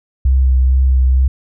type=tone with vibrato; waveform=sine; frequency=64.9 Hz; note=C2; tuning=13 cents flat; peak=-8 dBFS; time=0.25-1.28 s; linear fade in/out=5 ms; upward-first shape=sine; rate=2.2 Hz; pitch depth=21 cents each way; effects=none